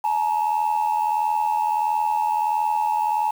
sine tone pair together, 855 / 936.5 Hz, A5 / A#5, -50 / +8 cents, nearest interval major second, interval 158 cents, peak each -19 / -22 dBFS, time 0.04-3.31 s, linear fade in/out 5 ms, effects tanh soft clip ceiling -15 dBFS + 7-bit

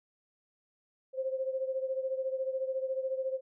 sine beating tone pair, 523.3 / 537.3 Hz, C5 / C5, 0 / +46 cents, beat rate 14 Hz, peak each -32 / -37 dBFS, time 1.13-3.41 s, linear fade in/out 50 ms, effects none

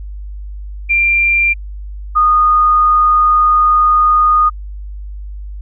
sine tone pair in turn, 2376 / 1231.3 Hz, D7 / D#6, +20 / -18 cents, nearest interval major seventh, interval 1138 cents, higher first, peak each -9 / -7 dBFS, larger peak second, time 0.89-1.54 / 2.15-4.5 s, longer second, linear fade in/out 20 ms, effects added 50 Hz sine -24 dBFS peak until 5.61 s

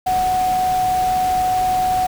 sine tone in noise, 740 Hz, F#5, in tune, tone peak -15 dBFS, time 0.06-2.07 s, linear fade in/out 10 ms, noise pink, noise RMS -30 dBFS, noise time 0.06-2.07 s, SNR +12 dB, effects none

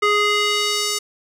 square tone with band-pass filter sweep, 415.3 Hz, G#4, in tune, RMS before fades -19 dBFS, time 0.02-0.99 s, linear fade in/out 10 ms, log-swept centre 1600 to 6600 Hz, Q 1.1, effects none

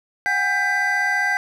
triangle tone cluster, 737 / 812 / 1579 / 1995 Hz, F#5 / G#5 / G6 / B6, -7 / -39 / +12 / +17 cents, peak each -26 / -25 / -19 / -21 dBFS, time 0.26-1.37 s, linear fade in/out 0 ms, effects none

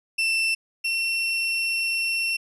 35% pulse tone pair in turn, 2678 / 2714 Hz, E7 / E7, +27 / +50 cents, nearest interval unison, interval 23 cents, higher second, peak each -19 / -21 dBFS, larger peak first, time 0.18-0.55 / 0.84-2.37 s, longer second, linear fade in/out 10 ms, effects resampled to 24000 Hz

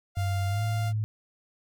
sawtooth tone, 698.5 Hz, F5, in tune, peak -31 dBFS, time 0.15-0.93 s, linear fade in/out 50 ms
sine tone with pitch glide, 96.5 to 107.69 Hz, G2 to A2, -27 to -37 cents, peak -25 dBFS, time 0.17-1.04 s, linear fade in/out 0 ms, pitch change +190 cents, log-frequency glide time 0.48-0.63 s
effects none

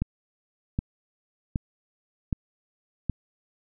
click train, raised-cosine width 5 ms, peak -13 dBFS, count 5, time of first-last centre 0.02-3.097 s, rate 1.3 Hz, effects none

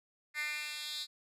10% pulse tone with high-pass filter sweep, 299.3 Hz, D4, 33 cents sharp, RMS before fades -39 dBFS, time 0.34-1.07 s, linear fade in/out 50 ms, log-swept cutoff 2000 to 3900 Hz, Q 5.3, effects resampled to 32000 Hz

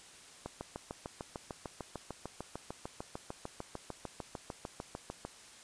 click train, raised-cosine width 1 ms, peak -25 dBFS, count 33, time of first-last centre 0.46-5.25 s, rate 6.68 Hz, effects white hiss -55 dBFS RMS until 5.63 s + resampled to 22050 Hz

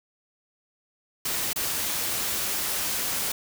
white noise with dropouts, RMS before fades -28 dBFS, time 1.25-3.32 s, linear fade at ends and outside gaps 5 ms, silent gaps 1.532-1.559 s, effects none

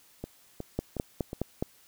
two click trains, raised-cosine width 2 ms, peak -22 / -15 dBFS, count 4 / 5, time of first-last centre 0.24-1.331 / 0.79-1.625 s, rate 2.75 / 4.79 Hz, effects white hiss -60 dBFS RMS until 1.87 s

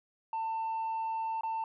sine tone with dropouts, 895 Hz, A5, 29 cents sharp, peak -29 dBFS, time 0.33-1.64 s, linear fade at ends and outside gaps 2 ms, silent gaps 1.41-1.434 s, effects tanh soft clip ceiling -30 dBFS

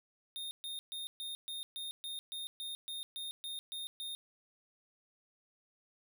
square tone bursts, 3673 Hz, A#7, 26 cents flat, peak -40 dBFS, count 14, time 0.36-4.15 s, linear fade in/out 0 ms, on 150 ms, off 130 ms, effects none

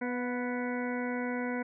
harmonic tone with a mistuned harmonic, 246.9 Hz, B3, in tune, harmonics 1 / 2 / 3 / 4 / 6 / 7 / 8 / 9, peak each -33 / -37 / -43 / -43 / -41 / -51 / -43 / -46 dBFS, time 0.01-1.63 s, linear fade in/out 10 ms, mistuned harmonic 3, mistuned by -29 cents, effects none

